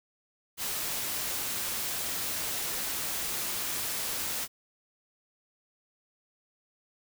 white noise, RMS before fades -33 dBFS, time 0.57-4.48 s, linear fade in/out 50 ms, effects none

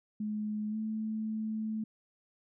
sine tone with pitch glide, 212.1 to 218.1 Hz, G#3 to A3, +37 to -15 cents, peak -32 dBFS, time 0.2-1.84 s, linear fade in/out 5 ms, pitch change +48 cents, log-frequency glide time 0.7-0.76 s, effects none

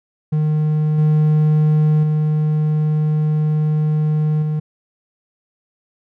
triangle tone with level steps, 153.1 Hz, D#3, 28 cents flat, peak -12 / -9 / -12 / -15 dBFS, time 0.32-4.6 s, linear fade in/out 10 ms, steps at 0.98 / 2.03 / 4.42 s, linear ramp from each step 5 ms, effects none

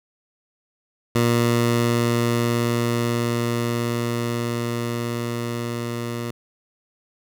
15% pulse tone with level ramp, 118.4 Hz, A#2, 27 cents sharp, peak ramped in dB -10 to -20 dBFS, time 1.15-6.31 s, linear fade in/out 5 ms, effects none

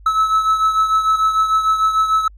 triangle beating tone pair, 1299 / 1305.7 Hz, E6 / E6, -26 / -17 cents, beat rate 6.7 Hz, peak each -12 / -19 dBFS, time 0.06-2.28 s, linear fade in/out 5 ms, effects added 50 Hz sine -39 dBFS peak until 2.37 s + AAC 48 kbps

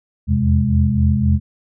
sine tone cluster, 81.1 / 84.9 / 128.4 / 207.1 Hz, E2 / F2 / C3 / G#3, -28 / -48 / -32 / -5 cents, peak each -18 dBFS, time 0.27-1.4 s, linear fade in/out 50 ms, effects none

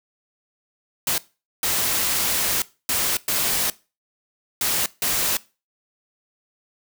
white noise bursts at uneven times, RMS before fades -22 dBFS, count 6, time 1.07-1.18 / 1.63-2.62 / 2.89-3.17 / 3.28-3.7 / 4.61-4.86 / 5.02-5.37 s, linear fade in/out 2 ms, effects noise-tail reverb RT60 0.3 s tail -20 dB re dry

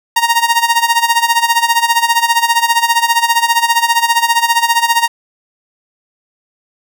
sawtooth tone with tremolo, 932.3 Hz, A#5, in tune, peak -3 dBFS, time 0.16-5.08 s, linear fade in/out 5 ms, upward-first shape sine, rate 15 Hz, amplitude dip 80%, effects none

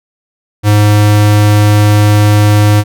square tone, 104.5 Hz, G#2, 11 cents sharp, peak -5 dBFS, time 0.63-2.84 s, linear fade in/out 50 ms, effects none

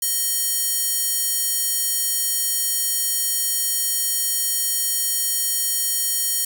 square tone with high-pass filter, 625 Hz, D#5, 8 cents sharp, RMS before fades -22 dBFS, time 0.02-6.45 s, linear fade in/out 5 ms, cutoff 8300 Hz, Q 0.99, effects 7-bit

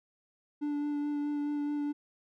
triangle tone with vibrato, 292.3 Hz, D4, 8 cents flat, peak -28 dBFS, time 0.61-1.93 s, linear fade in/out 20 ms, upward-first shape sine, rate 4.7 Hz, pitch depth 13 cents each way, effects none

